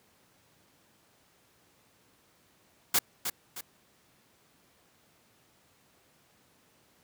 white noise with echo, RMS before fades -24 dBFS, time 2.94-2.99 s, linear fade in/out 5 ms, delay 310 ms, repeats 2, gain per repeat -8 dB, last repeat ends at 3.61 s, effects pink hiss -65 dBFS RMS until 7.03 s + high-pass 100 Hz 12 dB/octave

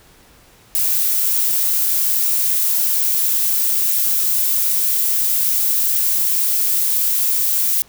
violet noise with high-pass filter sweep, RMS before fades -17 dBFS, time 0.75-7.82 s, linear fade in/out 0 ms, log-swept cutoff 760 to 320 Hz, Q 1.9, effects pink hiss -49 dBFS RMS until 7.88 s

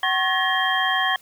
sine tone cluster, 756 / 1088 / 1715 / 1881 / 3198 Hz, F#5 / C#6 / A6 / A#6 / G7, +37 / -33 / -45 / +15 / +34 cents, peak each -25 dBFS, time 0.03-1.16 s, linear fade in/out 2 ms, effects white hiss -53 dBFS RMS until 1.21 s

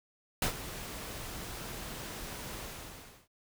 pink noise with ADSR envelope, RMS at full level -28 dBFS, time 0.42-3.28 s, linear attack 3 ms, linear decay 98 ms, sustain -14 dB, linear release 680 ms, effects none

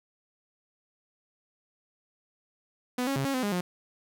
sawtooth tone with pitch steps, 249.2 / 274.3 / 136.4 / 274.2 / 255.8 / 204.6 / 178.9 Hz, B3 / C#4 / C#3 / C#4 / C4 / G#3 / F3, +16 / -18 / -28 / -19 / -39 / -26 / +42 cents, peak -23 dBFS, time 2.98-3.61 s, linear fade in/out 5 ms, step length 90 ms, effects none

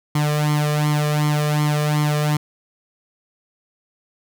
sawtooth tone with flanger, 149.6 Hz, D3, 32 cents sharp, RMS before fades -19 dBFS, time 0.15-2.37 s, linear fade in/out 5 ms, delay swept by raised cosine 0.93 to 1.72 ms, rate 2.7 Hz, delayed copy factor +0.75, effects none

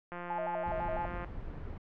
click train, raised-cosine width 0.5 ms, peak -26 dBFS, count 198, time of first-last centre 0.12-1.246 s, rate 175 Hz
sine tone with vibrato, 742 Hz, F#5, 5 cents sharp, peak -33 dBFS, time 0.3-1.06 s, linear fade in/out 2 ms, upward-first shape square, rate 6 Hz, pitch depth 250 cents each way
brown noise, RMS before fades -41 dBFS, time 0.66-1.78 s, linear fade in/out 5 ms
effects low-pass 2000 Hz 12 dB/octave

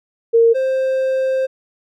sine / triangle tone pair in turn, 460.6 / 526 Hz, A#4 / C5, -21 / +9 cents, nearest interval major second, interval 230 cents, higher second, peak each -8 / -13 dBFS, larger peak first, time 0.33-0.54 / 0.54-1.47 s, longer second, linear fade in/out 20 ms, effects none

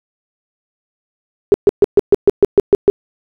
sine tone bursts, 403.1 Hz, G4, 48 cents sharp, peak -3 dBFS, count 10, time 1.52-2.9 s, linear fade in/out 0 ms, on 21 ms, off 130 ms, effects none

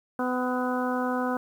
harmonic tone with a mistuned harmonic, 251.6 Hz, B3, 32 cents sharp, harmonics 1 / 2 / 3 / 4 / 5 / 6, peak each -28 / -31 / -33 / -34 / -35 / -36 dBFS, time 0.19-1.37 s, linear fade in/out 2 ms, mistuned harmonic 6, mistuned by -26 cents, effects 9-bit

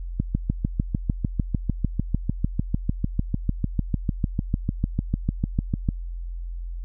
click train, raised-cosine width 5 ms, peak -9 dBFS, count 39, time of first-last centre 0.2-5.889 s, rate 6.68 Hz, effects added 43 Hz sine -29 dBFS peak until 6.84 s

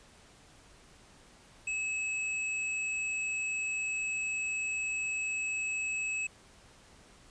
square tone, 2584 Hz, E7, 35 cents flat, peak -32 dBFS, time 1.67-6.27 s, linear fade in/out 5 ms, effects pink hiss -58 dBFS RMS until 7.3 s + resampled to 22050 Hz

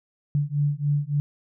sine beating tone pair, 143.6 / 147.1 Hz, D3 / D3, -39 / +3 cents, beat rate 3.5 Hz, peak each -24 dBFS, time 0.35-1.2 s, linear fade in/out 0 ms, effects none

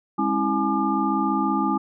sine tone cluster, 204.3 / 270.2 / 325.5 / 844 / 1200 Hz, G#3 / C#4 / E4 / G#5 / D6, -28 / -44 / -22 / +28 / +37 cents, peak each -26 dBFS, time 0.18-1.78 s, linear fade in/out 10 ms, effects none

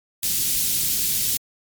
white band-stop noise, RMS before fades -22 dBFS, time 0.23-1.37 s, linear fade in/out 0 ms, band 220 to 3800 Hz, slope 12 dB/octave, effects MP3 96 kbps

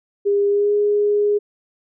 sine tone with pitch glide, 404.2 to 413.4 Hz, G#4 to G#4, -47 to -8 cents, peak -14 dBFS, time 0.25-1.39 s, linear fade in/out 20 ms, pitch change +39 cents, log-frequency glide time 0.48-0.73 s, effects none

